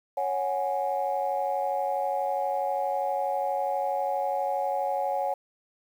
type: chord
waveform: sine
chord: C# suspended fourth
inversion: none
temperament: just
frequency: 554.4 / 739.2 / 831.5 Hz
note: C#5 / F#5 / G#5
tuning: 0 / -2 / +2 cents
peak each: -29 dBFS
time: 0.17-5.34 s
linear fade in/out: 5 ms
effects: tanh soft clip ceiling -17 dBFS + 9-bit